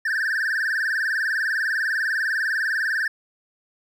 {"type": "tone with vibrato", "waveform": "triangle", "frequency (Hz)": 1661.2, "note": "G#6", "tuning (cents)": 0, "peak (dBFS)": -19, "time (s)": [0.05, 3.08], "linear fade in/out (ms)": 5, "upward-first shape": "sine", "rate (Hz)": 20, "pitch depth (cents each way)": 170, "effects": []}